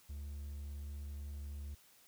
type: tone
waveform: triangle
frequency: 72 Hz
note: D2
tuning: 34 cents flat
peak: -40 dBFS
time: 0.09-1.75 s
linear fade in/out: 10 ms
effects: white hiss -65 dBFS RMS until 2.07 s